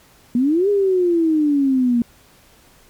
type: exponential two-way sweep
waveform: sine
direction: up then down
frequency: 233.1 to 413.6 to 233.1 Hz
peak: -13 dBFS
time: 0.35-2.02 s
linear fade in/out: 2 ms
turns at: 0.69 s
effects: pink hiss -51 dBFS RMS until 2.89 s + MP3 96 kbps